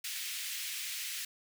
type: high-pass noise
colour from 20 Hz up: pink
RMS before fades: -39 dBFS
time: 0.04-1.25 s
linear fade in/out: 5 ms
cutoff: 2100 Hz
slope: 24 dB/octave
effects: none